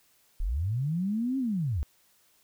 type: linear two-way sweep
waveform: sine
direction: up then down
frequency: 31.18 to 272.6 to 61 Hz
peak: -26 dBFS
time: 0.4-1.83 s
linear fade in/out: 0 ms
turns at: 1.38 s
effects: white hiss -65 dBFS RMS until 2.43 s